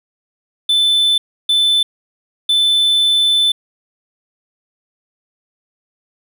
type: tone bursts at uneven times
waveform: triangle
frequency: 3520 Hz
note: A7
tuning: in tune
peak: -9 dBFS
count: 3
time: 0.69-1.18 / 1.49-1.83 / 2.49-3.52 s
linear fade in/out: 5 ms
effects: none